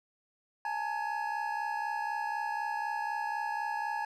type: tone cluster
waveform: triangle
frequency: 836 / 900 / 1678 Hz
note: G#5 / A5 / G#6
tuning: +11 / +39 / +17 cents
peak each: -33 / -34 / -37 dBFS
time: 0.65-4.05 s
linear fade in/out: 2 ms
effects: none